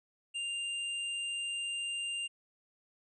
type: tone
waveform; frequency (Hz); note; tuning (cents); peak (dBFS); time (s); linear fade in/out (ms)
square; 2794; F7; 0; -35; 0.34-2.28; 20
effects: resampled to 24000 Hz